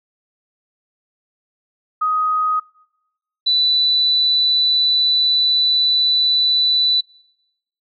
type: tone pair in turn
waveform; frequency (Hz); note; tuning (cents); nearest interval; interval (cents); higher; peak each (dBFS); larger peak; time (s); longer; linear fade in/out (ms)
sine; 1253 / 3978; D#6 / B7; +12 / +12; octave + minor sixth; 2000; second; -15 / -13; second; 2.01-2.6 / 3.46-7.01; second; 10
effects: noise-tail reverb RT60 0.9 s tail -24 dB re dry